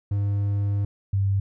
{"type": "tone pair in turn", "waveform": ["triangle", "sine"], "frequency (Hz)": [101, 98.29], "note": ["G#2", "G2"], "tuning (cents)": [-48, 5], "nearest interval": "unison", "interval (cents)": 47, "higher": "first", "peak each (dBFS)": -19, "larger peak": "neither", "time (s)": [[0.11, 0.85], [1.13, 1.4]], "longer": "first", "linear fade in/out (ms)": 5, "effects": []}